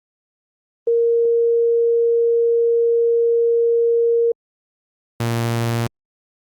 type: tone pair in turn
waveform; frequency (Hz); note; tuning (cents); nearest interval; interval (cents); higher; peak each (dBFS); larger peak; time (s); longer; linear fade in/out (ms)
sine / sawtooth; 466.2 / 116.55; A#4 / A#2; 0 / 0; 2 octaves; 2400; first; -13 / -14; first; 0.87-4.32 / 5.2-5.87; first; 5
effects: Opus 24 kbps

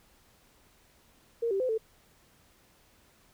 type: tone with pitch steps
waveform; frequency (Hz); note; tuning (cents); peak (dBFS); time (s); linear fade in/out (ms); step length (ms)
sine; 464.8 / 389.9 / 511 / 443.3; A#4 / G4 / C5 / A4; -5 / -9 / -41 / +13; -26; 1.42-1.78; 10; 90
effects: pink hiss -63 dBFS RMS until 3.33 s

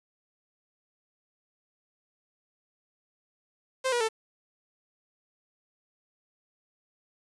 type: tone with pitch steps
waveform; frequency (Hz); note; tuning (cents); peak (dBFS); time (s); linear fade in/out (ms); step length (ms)
sawtooth; 522 / 481.4 / 444; C5 / B4 / A4; -4 / -44 / +16; -21; 3.84-4.089; 20; 83
effects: resampled to 24000 Hz + 8-bit

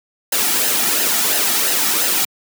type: noise with flanger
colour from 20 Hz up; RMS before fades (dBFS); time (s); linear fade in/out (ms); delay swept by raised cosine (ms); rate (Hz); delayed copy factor
white; -17; 0.32-2.25; 5; 0.86 to 1.96; 2.9; -0.55
effects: high-pass 200 Hz 12 dB/octave

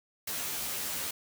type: noise with comb filter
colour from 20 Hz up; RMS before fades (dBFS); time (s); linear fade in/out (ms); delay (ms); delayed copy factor
white; -35; 0.27-1.11; 5; 13; +0.85
effects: none

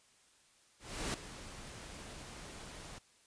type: noise with ADSR envelope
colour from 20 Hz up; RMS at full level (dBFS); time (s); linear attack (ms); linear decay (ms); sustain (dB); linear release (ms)
pink; -36; 0.79-2.99; 350; 3; -13; 12
effects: white hiss -67 dBFS RMS until 3.26 s + resampled to 22050 Hz

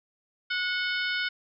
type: harmonic tone with a mistuned harmonic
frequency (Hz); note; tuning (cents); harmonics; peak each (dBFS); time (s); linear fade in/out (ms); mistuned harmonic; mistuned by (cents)
731; F#5; -21; 2 / 3 / 4 / 5 / 6 / 7; -29 / -33 / -35 / -37 / -39 / -40; 0.5-1.29; 10; 4; +54
effects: none

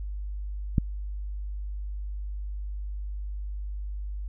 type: click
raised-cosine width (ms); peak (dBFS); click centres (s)
5; -9; 0.782
effects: added 50 Hz sine -31 dBFS peak until 4.28 s

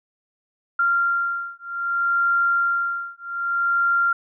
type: beating tone pair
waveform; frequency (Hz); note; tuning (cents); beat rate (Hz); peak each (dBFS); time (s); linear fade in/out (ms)
sine; 1386 / 1386.63; F6 / F6; -14 / -13; 0.63; -22 / -22; 0.79-4.13; 5
effects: none

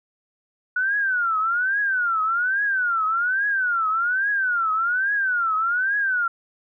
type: tone with vibrato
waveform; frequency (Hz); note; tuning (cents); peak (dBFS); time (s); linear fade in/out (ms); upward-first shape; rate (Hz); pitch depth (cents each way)
sine; 1456; F#6; -28; -19; 0.76-6.28; 5; triangle; 1.2; 250
effects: none

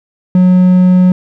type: tone with hard clipping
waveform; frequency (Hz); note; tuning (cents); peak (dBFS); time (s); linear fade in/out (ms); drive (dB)
triangle; 182.5; F#3; -24; -5; 0.35-1.12; 2; 6
effects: none

